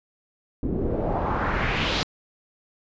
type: noise with low-pass filter sweep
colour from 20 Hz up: pink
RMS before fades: -25 dBFS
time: 0.63-2.03 s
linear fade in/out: 0 ms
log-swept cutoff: 270 to 4400 Hz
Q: 2.2
effects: resampled to 16000 Hz